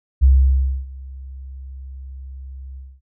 sine tone with ADSR envelope, 66.3 Hz, C2, 23 cents sharp, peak -7 dBFS, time 0.21-3.01 s, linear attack 26 ms, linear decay 620 ms, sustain -24 dB, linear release 240 ms, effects none

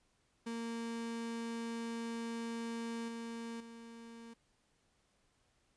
35% pulse tone with level steps, 230.9 Hz, A#3, 16 cents flat, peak -37 / -40 / -48 dBFS, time 0.46-4.34 s, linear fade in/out 10 ms, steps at 3.08 / 3.6 s, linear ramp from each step 5 ms, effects pink hiss -75 dBFS RMS until 5.76 s + resampled to 22050 Hz

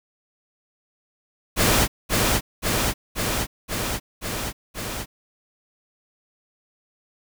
pink noise with echo, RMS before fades -18 dBFS, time 1.56-1.88 s, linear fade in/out 50 ms, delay 530 ms, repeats 6, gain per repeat -2 dB, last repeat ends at 5.06 s, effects none

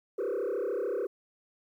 sine tone with frequency modulation, 440 Hz, A4, in tune, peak -26 dBFS, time 0.18-1.07 s, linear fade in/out 10 ms, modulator 33.6 Hz, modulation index 2.3, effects tanh soft clip ceiling -28 dBFS + 11-bit

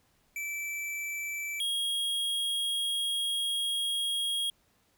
square tone pair in turn, 2322 / 3277 Hz, D7 / G#7, -20 / -24 cents, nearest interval tritone, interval 596 cents, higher second, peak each -34 / -29 dBFS, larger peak second, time 0.36-1.6 / 1.6-4.5 s, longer second, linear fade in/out 2 ms, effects pink hiss -69 dBFS RMS until 4.97 s

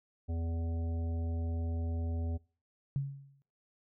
harmonic tone, 83 Hz, E2, 12 cents sharp, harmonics 1 / 3 / 5 / 7 / 9, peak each -32 / -43 / -50 / -51 / -54 dBFS, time 0.28-2.38 s, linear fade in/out 20 ms
sine tone with exponential decay, 138.59 Hz, C#3, in tune, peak -27 dBFS, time 2.96-3.42 s, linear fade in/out 0 ms, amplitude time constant 100 ms
effects noise-tail reverb RT60 0.4 s tail -23 dB re dry

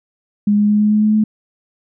sine tone with pitch steps, 206.3 / 207.7 / 209.2 / 210.6 / 212.1 / 213.6 / 215.1 Hz, G#3 / G#3 / G#3 / G#3 / G#3 / G#3 / A3, -11 / 0 / +13 / +24 / +37 / +49 / -39 cents, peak -10 dBFS, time 0.47-1.24 s, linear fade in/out 5 ms, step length 110 ms, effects none

